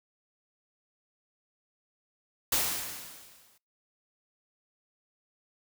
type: noise with exponential decay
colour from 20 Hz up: white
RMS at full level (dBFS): -25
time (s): 2.52-3.58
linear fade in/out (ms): 5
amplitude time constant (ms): 230
effects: noise-tail reverb RT60 0.3 s tail -26 dB re dry